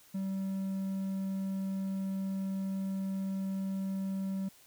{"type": "tone", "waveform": "triangle", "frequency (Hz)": 192.7, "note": "G3", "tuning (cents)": -29, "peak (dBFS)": -30, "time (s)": [0.14, 4.49], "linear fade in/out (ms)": 10, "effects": ["white hiss -60 dBFS RMS until 4.66 s"]}